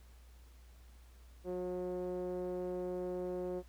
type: tone with low-pass filter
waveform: 5% pulse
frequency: 180.7 Hz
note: F#3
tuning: 41 cents flat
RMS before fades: -39 dBFS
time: 1.44-3.63 s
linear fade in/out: 50 ms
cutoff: 440 Hz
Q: 5.9
effects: added 60 Hz sine -55 dBFS peak until 3.68 s + pink hiss -67 dBFS RMS until 3.68 s